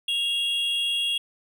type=tone pair together; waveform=triangle; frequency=2787 / 3314 Hz; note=F7 / G#7; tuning=-4 / -4 cents; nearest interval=minor third; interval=300 cents; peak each=-26 / -23 dBFS; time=0.08-1.18 s; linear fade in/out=5 ms; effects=none